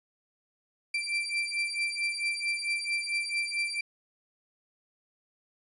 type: beating tone pair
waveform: 35% pulse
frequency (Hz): 2349 / 2353.5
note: D7 / D7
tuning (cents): 0 / +3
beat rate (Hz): 4.5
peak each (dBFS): -30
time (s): 0.94-3.81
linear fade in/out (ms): 5
effects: resampled to 24000 Hz